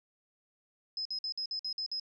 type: tone bursts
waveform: sine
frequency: 5100 Hz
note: D#8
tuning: 42 cents sharp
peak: -33 dBFS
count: 8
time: 0.97-1.998 s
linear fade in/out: 2 ms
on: 83 ms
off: 52 ms
effects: none